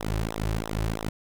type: tone with flanger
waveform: sawtooth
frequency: 54 Hz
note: A1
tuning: 32 cents flat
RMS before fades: -29 dBFS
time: 0-1.09 s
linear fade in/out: 5 ms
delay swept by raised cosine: 0.41 to 4.41 ms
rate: 3 Hz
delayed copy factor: -1
effects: none